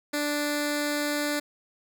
10% pulse tone with notch filter, 293.7 Hz, D4, in tune, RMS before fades -28 dBFS, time 0.13-1.4 s, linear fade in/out 10 ms, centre 1000 Hz, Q 1.3, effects none

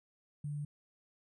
sine tone with sample-and-hold, 146.83 Hz, D3, in tune, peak -36 dBFS, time 0.44-0.65 s, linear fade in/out 5 ms, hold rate 8820 Hz, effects resampled to 22050 Hz

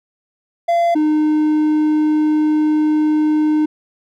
triangle tone pair in turn, 684 / 305.8 Hz, F5 / D#4, -36 / -30 cents, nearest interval octave + major second, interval 1394 cents, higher first, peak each -10 / -10 dBFS, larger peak neither, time 0.68-0.95 / 0.95-3.66 s, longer second, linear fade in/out 10 ms, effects none

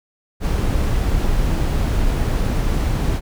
brown noise, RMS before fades -18 dBFS, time 0.4-3.21 s, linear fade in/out 50 ms, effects none

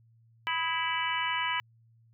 harmonic tone with a mistuned harmonic, 329.6 Hz, E4, in tune, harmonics 3 / 4 / 5 / 6 / 7 / 8 / 9, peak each -32 / -39 / -36 / -36 / -35 / -44 / -35 dBFS, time 0.47-1.6 s, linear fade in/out 0 ms, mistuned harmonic 4, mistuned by -61 cents, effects added 114 Hz sine -59 dBFS peak until 2.13 s

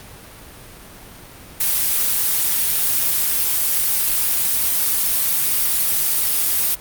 blue noise, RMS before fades -18 dBFS, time 1.6-6.75 s, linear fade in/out 5 ms, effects pink hiss -40 dBFS RMS until 6.8 s + Opus 48 kbps

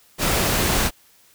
pink noise, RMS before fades -20 dBFS, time 0.18-0.91 s, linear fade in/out 50 ms, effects white hiss -55 dBFS RMS until 1.34 s

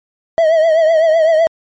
triangle tone with vibrato, 644 Hz, E5, 41 cents flat, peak -6 dBFS, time 0.38-1.47 s, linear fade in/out 0 ms, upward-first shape triangle, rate 7.9 Hz, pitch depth 82 cents each way, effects MP3 32 kbps

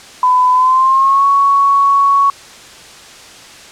sine tone with pitch glide, 1004 to 1114 Hz, B5 to C#6, +28 to +8 cents, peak -7 dBFS, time 0.23-2.3 s, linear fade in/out 2 ms, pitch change +180 cents, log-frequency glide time 0.52-1.26 s, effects white hiss -36 dBFS RMS until 3.71 s + low-pass 7000 Hz 12 dB/octave

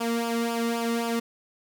sawtooth tone with flanger, 232.4 Hz, A#3, 5 cents flat, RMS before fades -27 dBFS, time 0-1.2 s, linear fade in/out 10 ms, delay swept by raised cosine 0.49 to 1.28 ms, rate 3.8 Hz, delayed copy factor -0.7, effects none

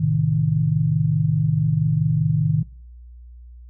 sine chord, A diminished, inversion none, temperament equal, 110 / 130.81 / 155.56 Hz, A2 / C3 / Eb3, 0 / 0 / 0 cents, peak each -23 / -23 / -18 dBFS, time 0-2.63 s, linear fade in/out 10 ms, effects noise-tail reverb RT60 0.5 s tail -25 dB re dry + added 60 Hz sine -39 dBFS peak until 3.69 s

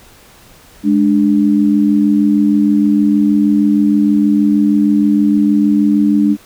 sine tone pair together, 208.6 / 295 Hz, G#3 / D4, +8 / +8 cents, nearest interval tritone, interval 600 cents, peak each -11 dBFS, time 0.83-6.37 s, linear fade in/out 50 ms, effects pink hiss -43 dBFS RMS until 6.45 s

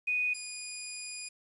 sine / 5% pulse tone pair in turn, 2482 / 2458 Hz, D#7 / D#7, -5 / -22 cents, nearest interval unison, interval 17 cents, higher first, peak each -27 dBFS, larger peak neither, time 0.07-0.34 / 0.34-1.29 s, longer second, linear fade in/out 10 ms, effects resampled to 24000 Hz + 10-bit

